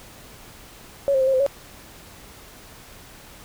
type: tone with pitch steps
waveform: sine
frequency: 558 / 531 / 523 / 536 / 517 / 557 Hz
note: C#5 / C5 / C5 / C5 / C5 / C#5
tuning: +11 / +25 / -1 / +42 / -21 / +8 cents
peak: -16 dBFS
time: 1.08-1.464 s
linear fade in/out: 0 ms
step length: 64 ms
effects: pink hiss -45 dBFS RMS until 3.44 s